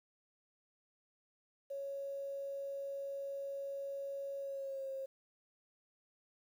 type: tone with pitch glide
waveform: sine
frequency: 554.4 to 536.8 Hz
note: C#5 to C5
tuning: 0 to +44 cents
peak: -39 dBFS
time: 1.7-5.06 s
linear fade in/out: 10 ms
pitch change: -56 cents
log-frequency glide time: 4.39-4.91 s
effects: 11-bit